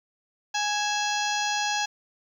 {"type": "harmonic tone with a mistuned harmonic", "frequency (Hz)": 830.6, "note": "G#5", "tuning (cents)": 0, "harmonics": [1, 2, 3, 4, 5, 6, 7, 8], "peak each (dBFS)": [-28, -31, -33, -34, -35, -36, -36, -37], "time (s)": [0.54, 1.86], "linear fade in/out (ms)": 10, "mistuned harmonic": 3, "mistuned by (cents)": 98, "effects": ["9-bit"]}